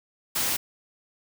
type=noise; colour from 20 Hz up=white; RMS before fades=-26 dBFS; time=0.35-0.57 s; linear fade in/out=10 ms; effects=none